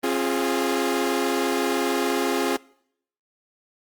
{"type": "chord", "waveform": "sawtooth", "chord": "F minor", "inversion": "second", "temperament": "equal with one note detuned", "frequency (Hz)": [268.1, 349.2, 415.3], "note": ["C4", "F4", "Ab4"], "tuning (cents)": [42, 0, 0], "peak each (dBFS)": -22, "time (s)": [0.03, 2.57], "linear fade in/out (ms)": 10, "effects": ["noise-tail reverb RT60 0.7 s tail -24 dB re dry", "Opus 24 kbps"]}